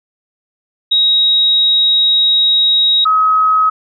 sine tone pair in turn, 3800 / 1273.2 Hz, A#7 / D#6, +33 / +39 cents, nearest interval octave + perfect fifth, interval 1894 cents, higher first, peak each -8 dBFS, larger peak neither, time 0.91-3.05 / 3.05-3.7 s, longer first, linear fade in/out 10 ms, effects none

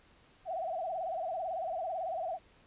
sine tone with vibrato, 700 Hz, F5, 4 cents sharp, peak -33 dBFS, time 0.45-2.39 s, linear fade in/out 50 ms, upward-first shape sine, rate 18 Hz, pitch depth 160 cents each way, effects pink hiss -63 dBFS RMS until 2.66 s + resampled to 8000 Hz

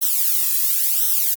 violet noise with flanger, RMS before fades -18 dBFS, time 0.01-1.35 s, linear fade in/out 20 ms, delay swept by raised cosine 0.42 to 1.39 ms, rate 0.95 Hz, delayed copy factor -1, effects Opus 48 kbps

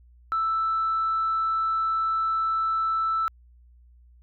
sine tone, 1321 Hz, E6, 3 cents sharp, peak -21 dBFS, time 0.32-3.28 s, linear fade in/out 0 ms, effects tanh soft clip ceiling -18 dBFS + added 60 Hz sine -51 dBFS peak until 4.22 s

